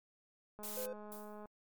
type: click train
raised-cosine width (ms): 1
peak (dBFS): -38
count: 183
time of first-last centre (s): 0.59-1.457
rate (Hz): 210
type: noise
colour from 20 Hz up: blue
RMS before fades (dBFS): -44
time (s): 0.63-0.86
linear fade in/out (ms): 5
type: tone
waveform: triangle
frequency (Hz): 510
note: C5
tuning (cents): -44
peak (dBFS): -38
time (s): 0.77-0.93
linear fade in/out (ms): 2
type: noise with exponential decay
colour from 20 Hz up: violet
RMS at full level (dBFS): -48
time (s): 1.12-1.47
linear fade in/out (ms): 1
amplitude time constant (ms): 75
effects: MP3 96 kbps

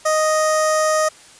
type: tone with notch filter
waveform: 15% pulse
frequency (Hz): 622.3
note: D#5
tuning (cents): 0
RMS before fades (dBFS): -17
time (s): 0.05-1.09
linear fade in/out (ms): 10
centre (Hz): 2700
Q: 0.63
effects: white hiss -45 dBFS RMS until 1.39 s + resampled to 22050 Hz

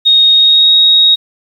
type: tone with pitch glide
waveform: sine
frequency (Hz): 3729 to 3770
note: A#7 to A#7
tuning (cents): 0 to +19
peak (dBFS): -4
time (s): 0.05-1.16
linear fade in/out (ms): 20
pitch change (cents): +19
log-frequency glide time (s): 0.32-0.72
effects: 7-bit

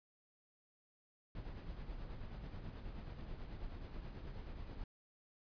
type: noise with tremolo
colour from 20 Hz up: brown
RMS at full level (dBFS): -45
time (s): 1.35-4.84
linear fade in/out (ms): 2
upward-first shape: triangle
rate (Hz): 9.3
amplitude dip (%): 50
effects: resampled to 11025 Hz

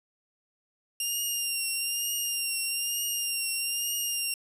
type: tone with vibrato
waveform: 10% pulse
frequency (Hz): 2794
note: F7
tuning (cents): 0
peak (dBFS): -20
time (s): 1-4.34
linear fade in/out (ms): 2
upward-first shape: triangle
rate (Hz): 1.1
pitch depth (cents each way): 38
effects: resampled to 32000 Hz + 9-bit

